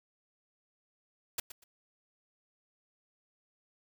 white noise with echo, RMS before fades -33 dBFS, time 1.38-1.4 s, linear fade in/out 5 ms, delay 120 ms, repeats 2, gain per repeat -13 dB, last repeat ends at 1.64 s, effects none

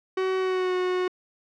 45% pulse tone with pitch glide, 376.5 to 365.6 Hz, F#4 to F#4, +30 to -21 cents, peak -23 dBFS, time 0.17-1.08 s, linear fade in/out 5 ms, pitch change -51 cents, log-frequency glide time 0.38-0.75 s, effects low-pass 3000 Hz 12 dB/octave

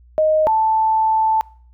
sine tone pair in turn, 622.3 / 880.1 Hz, D#5 / A5, 0 / 0 cents, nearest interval tritone, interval 600 cents, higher second, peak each -12 / -13 dBFS, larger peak first, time 0.18-0.47 / 0.47-1.41 s, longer second, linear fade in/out 0 ms, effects noise-tail reverb RT60 0.5 s tail -24 dB re dry + added 60 Hz sine -45 dBFS peak until 1.73 s

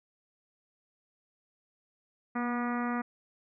harmonic tone with a mistuned harmonic, 242.1 Hz, B3, 34 cents flat, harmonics 1 / 2 / 3 / 4 / 5 / 6 / 7 / 8 / 9 / 10, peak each -31 / -42 / -39 / -41 / -38 / -42 / -48 / -43 / -51 / -54 dBFS, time 2.35-3.02 s, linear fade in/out 10 ms, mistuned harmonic 1, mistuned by -20 cents, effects none

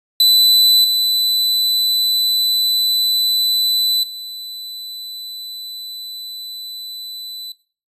45% pulse tone with level steps, 3996 Hz, B7, 20 cents sharp, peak -9 / -14 / -28 dBFS, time 0.2-7.52 s, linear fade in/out 2 ms, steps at 0.84 / 4.03 s, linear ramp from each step 5 ms, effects noise-tail reverb RT60 0.4 s tail -18 dB re dry + resampled to 32000 Hz

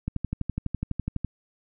click train, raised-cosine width 5 ms, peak -15 dBFS, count 15, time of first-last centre 0.08-1.247 s, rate 12 Hz, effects none

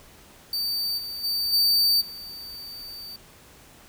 45% pulse tone with level steps, 4608 Hz, D8, 34 cents flat, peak -24 / -31 / -23 / -17 / -36 dBFS, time 0.53-3.16 s, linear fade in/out 2 ms, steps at 0.97 / 1.23 / 1.52 / 2 s, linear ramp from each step 20 ms, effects pink hiss -51 dBFS RMS until 3.88 s

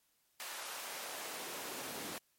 pink noise with high-pass filter sweep, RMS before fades -44 dBFS, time 0.4-2.18 s, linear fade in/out 0 ms, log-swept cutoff 960 to 220 Hz, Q 0.92, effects white hiss -75 dBFS RMS until 2.38 s + MP3 64 kbps

